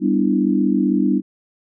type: chord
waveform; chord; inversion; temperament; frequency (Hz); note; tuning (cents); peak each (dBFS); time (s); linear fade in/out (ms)
sine; E minor seventh; first; equal; 196 / 246.9 / 293.7 / 329.6; G3 / B3 / D4 / E4; 0 / 0 / 0 / 0; -19 / -20 / -19 / -22; 0-1.22; 50
effects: none